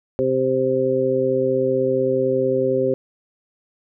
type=harmonic tone; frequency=130.81 Hz; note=C3; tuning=in tune; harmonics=1 / 2 / 3 / 4; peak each=-29 / -25 / -20 / -20 dBFS; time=0.19-2.94 s; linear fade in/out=0 ms; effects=none